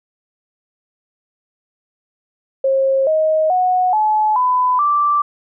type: tone with pitch steps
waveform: sine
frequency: 537 / 627.6 / 733.6 / 857.4 / 1002.1 / 1171.2 Hz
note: C5 / D#5 / F#5 / A5 / B5 / D6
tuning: +45 / +15 / -15 / -45 / +25 / -5 cents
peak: -12 dBFS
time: 2.64-5.22 s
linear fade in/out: 5 ms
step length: 430 ms
effects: none